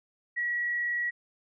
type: tone with frequency modulation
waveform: sine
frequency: 1922 Hz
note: B6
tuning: 48 cents flat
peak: -27 dBFS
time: 0.36-1.11 s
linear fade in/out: 20 ms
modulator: 37.3 Hz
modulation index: 0.39
effects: none